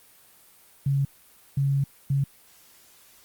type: tone bursts at uneven times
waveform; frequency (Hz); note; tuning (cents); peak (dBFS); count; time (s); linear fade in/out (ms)
sine; 138.59; C#3; 0; -20; 3; 0.86-1.05 / 1.57-1.84 / 2.1-2.24; 5
effects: white hiss -55 dBFS RMS until 3.24 s + Opus 32 kbps